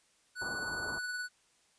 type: tone with tremolo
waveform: square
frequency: 1480 Hz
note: F#6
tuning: in tune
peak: -35 dBFS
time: 0.35-1.29 s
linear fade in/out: 50 ms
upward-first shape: sine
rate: 19 Hz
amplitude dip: 30%
type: low-pass noise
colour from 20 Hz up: white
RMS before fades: -44 dBFS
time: 0.41-0.99 s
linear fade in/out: 10 ms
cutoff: 1300 Hz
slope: 96 dB/octave
effects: white hiss -69 dBFS RMS until 1.78 s + resampled to 22050 Hz